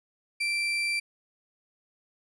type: tone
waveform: 35% pulse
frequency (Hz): 2349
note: D7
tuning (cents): 0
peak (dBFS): -24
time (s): 0.4-1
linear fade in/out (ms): 10
effects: resampled to 22050 Hz